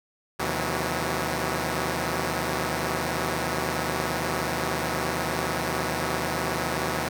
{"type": "tone cluster", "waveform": "5% pulse", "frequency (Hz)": [77, 127.4, 163.4, 182.5], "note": ["D#2", "C3", "E3", "F#3"], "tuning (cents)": [-17, -46, -15, -24], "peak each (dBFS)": -20, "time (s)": [0.39, 7.09], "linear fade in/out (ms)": 10, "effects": []}